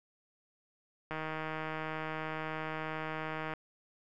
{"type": "click train", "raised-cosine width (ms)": 0.5, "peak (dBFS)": -23, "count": 382, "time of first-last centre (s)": [1.11, 3.537], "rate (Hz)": 157, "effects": []}